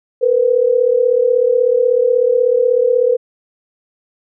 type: tone pair together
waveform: sine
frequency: 465.7 / 502 Hz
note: A#4 / B4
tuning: -2 / +28 cents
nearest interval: minor second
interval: 130 cents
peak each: -14 / -12 dBFS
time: 0.21-3.17 s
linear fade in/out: 20 ms
effects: none